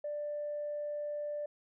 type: tone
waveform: sine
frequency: 590 Hz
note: D5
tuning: 8 cents sharp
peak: -34 dBFS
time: 0.04-1.46 s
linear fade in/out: 5 ms
effects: tanh soft clip ceiling -30 dBFS